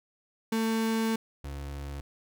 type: tone pair in turn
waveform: 35% pulse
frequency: 223.8 / 70.32 Hz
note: A3 / C#2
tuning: +30 / +25 cents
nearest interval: octave + minor sixth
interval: 2005 cents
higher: first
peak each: -24 / -34 dBFS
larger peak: first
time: 0.52-1.16 / 1.44-2.01 s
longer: first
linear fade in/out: 5 ms
effects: none